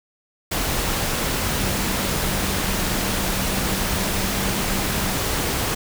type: tone in noise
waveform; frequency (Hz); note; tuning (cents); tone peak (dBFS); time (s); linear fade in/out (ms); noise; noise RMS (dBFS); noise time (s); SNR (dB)
sine; 192.7; G3; -29; -30; 1.58-5.14; 10; pink; -23; 0.51-5.75; -10
effects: none